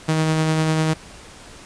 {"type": "tone with tremolo", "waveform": "sawtooth", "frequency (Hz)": 157.9, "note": "D#3", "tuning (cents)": 26, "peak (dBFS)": -12, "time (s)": [0.08, 0.94], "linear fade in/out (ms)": 10, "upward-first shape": "sine", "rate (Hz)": 10, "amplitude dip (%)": 25, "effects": ["pink hiss -42 dBFS RMS until 1.65 s", "resampled to 22050 Hz"]}